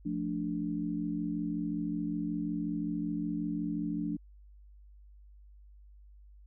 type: chord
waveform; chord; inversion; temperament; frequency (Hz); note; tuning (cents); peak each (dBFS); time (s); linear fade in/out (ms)
sine; D minor; first; equal; 174.61 / 220 / 293.7; F3 / A3 / D4; 0 / 0 / 0; -36 / -37 / -34; 0.05-4.17; 10
effects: added 50 Hz sine -52 dBFS peak until 6.46 s